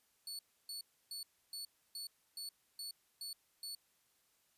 sawtooth tone bursts, 4435 Hz, C#8, in tune, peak -40 dBFS, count 9, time 0.27-3.75 s, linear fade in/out 2 ms, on 120 ms, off 300 ms, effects white hiss -75 dBFS RMS until 4.57 s + resampled to 32000 Hz

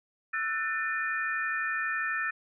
sine tone cluster, 1325 / 1477 / 1786 / 2444 Hz, E6 / F#6 / A6 / D#7, +9 / -3 / +25 / -32 cents, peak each -35 / -37 / -30 / -38 dBFS, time 0.33-2.31 s, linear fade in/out 10 ms, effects none

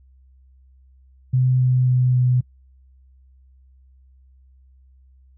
sine tone with pitch steps, 127.9 / 127.09 / 126.28 / 125.49 Hz, C3 / C3 / B2 / B2, -39 / -50 / +39 / +28 cents, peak -14 dBFS, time 1.33-2.41 s, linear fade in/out 10 ms, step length 270 ms, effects noise-tail reverb RT60 0.1 s tail -24 dB re dry + added 65 Hz sine -49 dBFS peak until 5.37 s

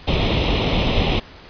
pink noise with comb filter, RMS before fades -18 dBFS, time 0.07-1.2 s, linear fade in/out 10 ms, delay 0.32 ms, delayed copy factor +0.8, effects pink hiss -42 dBFS RMS until 1.49 s + resampled to 11025 Hz

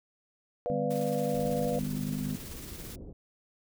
sine chord, B diminished, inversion none, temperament equal, 493.9 / 587.3 / 698.5 Hz, B4 / D5 / F5, 0 / 0 / 0 cents, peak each -31 / -35 / -36 dBFS, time 0.66-1.79 s, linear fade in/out 0 ms
harmonic tone, 50.3 Hz, G1, 45 cents sharp, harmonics 3 / 4 / 5, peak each -35 / -35 / -35 dBFS, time 0.7-2.36 s, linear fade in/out 0 ms
white noise with tremolo, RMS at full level -45 dBFS, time 0.9-2.96 s, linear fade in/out 10 ms, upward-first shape square, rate 18 Hz, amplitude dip 30%
pink low-pass noise, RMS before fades -44 dBFS, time 1.33-3.13 s, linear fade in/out 10 ms, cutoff 470 Hz, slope 24 dB/octave
effects none

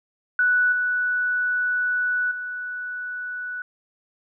sine tone with level steps, 1480 Hz, F#6, in tune, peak -16 / -20 / -28 dBFS, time 0.39-3.62 s, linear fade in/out 2 ms, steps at 0.72 / 2.31 s, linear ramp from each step 5 ms, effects none

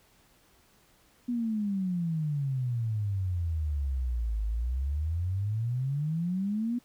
sine exponential two-way sweep, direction down then up, 246.9 to 51.91 to 246.9 Hz, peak -27 dBFS, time 1.28-6.79 s, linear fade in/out 10 ms, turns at 4.43 s, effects pink hiss -63 dBFS RMS until 6.84 s

